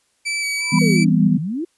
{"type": "tone with vibrato", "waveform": "sawtooth", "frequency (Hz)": 2296, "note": "D7", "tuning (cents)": -40, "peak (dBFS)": -17, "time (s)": [0.25, 1.05], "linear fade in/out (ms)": 20, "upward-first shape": "square", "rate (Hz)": 2.8, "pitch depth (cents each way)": 14}
{"type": "tone with exponential growth", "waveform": "sine", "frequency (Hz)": 987.8, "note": "B5", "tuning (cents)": 0, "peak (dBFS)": -19, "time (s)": [0.56, 0.79], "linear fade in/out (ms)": 5, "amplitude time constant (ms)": 49}
{"type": "chord", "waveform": "sine", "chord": "E minor", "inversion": "none", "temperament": "just", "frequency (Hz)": [164.81, 197.78, 247.2], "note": ["E3", "G3", "B3"], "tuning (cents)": [0, 16, 2], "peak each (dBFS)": [-16, -17, -18], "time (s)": [0.72, 1.38], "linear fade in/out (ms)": 10}
{"type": "exponential two-way sweep", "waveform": "sine", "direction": "down then up", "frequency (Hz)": [501, 145.1, 360.6], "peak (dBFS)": -21, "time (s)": [0.81, 1.65], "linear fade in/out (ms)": 10, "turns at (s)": 1.39}
{"effects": ["white hiss -64 dBFS RMS until 1.77 s", "resampled to 24000 Hz"]}